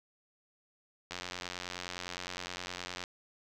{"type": "click train", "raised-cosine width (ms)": 0.2, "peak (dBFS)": -21, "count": 174, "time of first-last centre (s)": [1.11, 3.039], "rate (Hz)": 89.7, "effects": []}